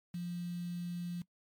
sine tone with quantisation, 174.61 Hz, F3, in tune, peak -36 dBFS, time 0.14-1.22 s, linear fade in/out 5 ms, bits 9, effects noise-tail reverb RT60 0.1 s tail -20 dB re dry + MP3 96 kbps

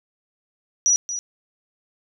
sine tone with echo, 5840 Hz, F#8, 24 cents flat, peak -14 dBFS, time 0.86-0.96 s, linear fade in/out 0 ms, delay 230 ms, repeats 1, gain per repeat -11 dB, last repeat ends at 1.19 s, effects none

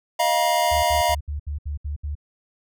square chord, Eb suspended second, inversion none, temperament equal with one note detuned, 622.3 / 698.5 / 956.9 Hz, Eb5 / F5 / Bb5, 0 / 0 / +45 cents, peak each -25 / -22 / -23 dBFS, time 0.19-1.15 s, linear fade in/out 10 ms
sine tone bursts, 73.3 Hz, D2, 3 cents flat, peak -25 dBFS, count 8, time 0.71-2.153 s, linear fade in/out 10 ms, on 120 ms, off 69 ms
effects none

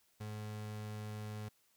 35% pulse tone, 106.4 Hz, G#2, 42 cents sharp, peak -40 dBFS, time 0.2-1.49 s, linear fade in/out 10 ms, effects white hiss -73 dBFS RMS until 1.76 s

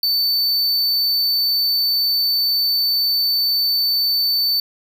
square tone, 4531 Hz, C#8, 37 cents sharp, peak -16 dBFS, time 0.03-4.6 s, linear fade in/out 2 ms, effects none

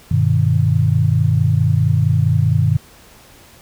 sine chord, G augmented, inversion none, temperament just, 98 / 122.5 / 153.12 Hz, G2 / B2 / D#3, 0 / -14 / -27 cents, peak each -16 dBFS, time 0.11-2.77 s, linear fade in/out 5 ms, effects pink hiss -45 dBFS RMS until 3.61 s

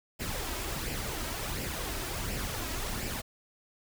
pink noise with flanger, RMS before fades -35 dBFS, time 0.19-3.22 s, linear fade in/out 20 ms, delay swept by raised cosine 0.39 to 3.19 ms, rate 1.4 Hz, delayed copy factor +0.5, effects none

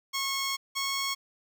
10% pulse tone pair in turn, 1092 / 1097.1 Hz, C#6 / C#6, -26 / -18 cents, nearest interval unison, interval 8 cents, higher second, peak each -20 dBFS, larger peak neither, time 0.13-0.57 / 0.75-1.15 s, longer first, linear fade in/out 20 ms, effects none

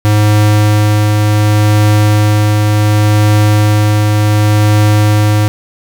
square tone with tremolo, 105.4 Hz, G#2, 26 cents sharp, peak -6 dBFS, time 0.05-5.48 s, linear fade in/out 0 ms, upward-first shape triangle, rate 0.68 Hz, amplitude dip 25%, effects none

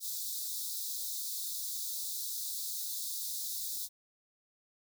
white high-pass noise, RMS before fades -38 dBFS, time 0-3.89 s, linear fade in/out 50 ms, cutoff 3600 Hz, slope 96 dB/octave, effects none

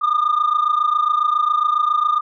sine tone pair together, 1200 / 1227.3 Hz, D6 / D#6, +37 / -24 cents, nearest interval unison, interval 39 cents, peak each -16 dBFS, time 0.01-2.21 s, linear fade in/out 20 ms, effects tanh soft clip ceiling -11 dBFS

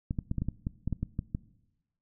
clicks, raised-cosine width 5 ms, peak -18 dBFS, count 12, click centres 0.109 / 0.188 / 0.314 / 0.383 / 0.42 / 0.486 / 0.669 / 0.876 / 0.927 / 1.03 / 1.191 / 1.349 s, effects noise-tail reverb RT60 1.0 s tail -20 dB re dry

